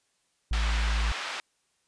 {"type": "tone", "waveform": "triangle", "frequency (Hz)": 55, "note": "A1", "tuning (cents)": 0, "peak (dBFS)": -22, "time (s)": [0.51, 1.12], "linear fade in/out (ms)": 0}
{"type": "band-pass noise", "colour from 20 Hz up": "pink", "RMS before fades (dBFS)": -35, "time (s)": [0.53, 1.4], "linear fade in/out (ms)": 0, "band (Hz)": [1100, 3800], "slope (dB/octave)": 12}
{"effects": ["white hiss -72 dBFS RMS until 1.87 s", "resampled to 22050 Hz"]}